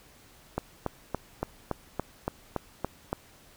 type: click train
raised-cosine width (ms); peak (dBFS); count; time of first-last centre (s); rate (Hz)
1; -14; 10; 0.58-3.13; 3.53
effects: pink hiss -56 dBFS RMS until 3.56 s